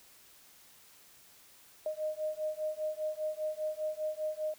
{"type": "beating tone pair", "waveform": "sine", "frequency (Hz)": [615, 620], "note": ["D#5", "D#5"], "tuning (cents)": [-20, -6], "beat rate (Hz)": 5, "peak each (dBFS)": [-36, -36], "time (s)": [1.86, 4.54], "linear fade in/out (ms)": 2, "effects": ["white hiss -59 dBFS RMS until 4.58 s"]}